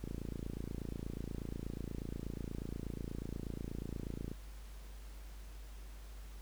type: click train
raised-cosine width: 3 ms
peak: -28 dBFS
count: 122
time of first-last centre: 0.04-4.316 s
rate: 28.3 Hz
effects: added 50 Hz sine -47 dBFS peak until 6.41 s + pink hiss -60 dBFS RMS until 6.41 s